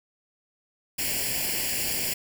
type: noise with comb filter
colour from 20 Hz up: white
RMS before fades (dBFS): -28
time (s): 0.98-2.14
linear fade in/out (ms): 10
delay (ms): 0.4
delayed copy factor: +0.85
effects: none